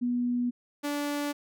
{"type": "tone pair in turn", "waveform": ["sine", "sawtooth"], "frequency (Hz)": [243.9, 290], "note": ["B3", "D4"], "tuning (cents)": [-21, -22], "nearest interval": "minor third", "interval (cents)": 299, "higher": "second", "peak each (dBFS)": -25, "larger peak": "neither", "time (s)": [[0.01, 0.51], [0.83, 1.33]], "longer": "neither", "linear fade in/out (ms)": 20, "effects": []}